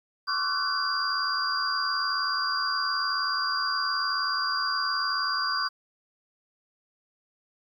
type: tone cluster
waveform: sine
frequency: 1071 / 1150 / 1355 / 1503 / 4788 Hz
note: C6 / D6 / E6 / F#6 / D8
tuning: +40 / -37 / +47 / +27 / +33 cents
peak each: -35 / -30 / -38 / -31 / -29 dBFS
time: 0.27-5.69 s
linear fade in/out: 20 ms
effects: 10-bit